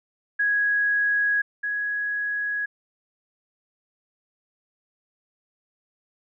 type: tone pair in turn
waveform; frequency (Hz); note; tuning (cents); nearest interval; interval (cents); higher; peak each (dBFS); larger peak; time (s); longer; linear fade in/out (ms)
sine; 1661.2 / 1668.5; G#6 / G#6; 0 / +8; unison; 8; second; -19 / -24; first; 0.39-1.42 / 1.63-2.66; neither; 10
effects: none